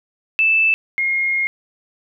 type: tone pair in turn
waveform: sine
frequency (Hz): 2637 / 2142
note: E7 / C7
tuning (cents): 0 / +40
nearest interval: major third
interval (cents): 360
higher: first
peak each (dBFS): -12 / -16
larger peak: first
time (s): 0.39-0.74 / 0.98-1.47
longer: second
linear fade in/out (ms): 0
effects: none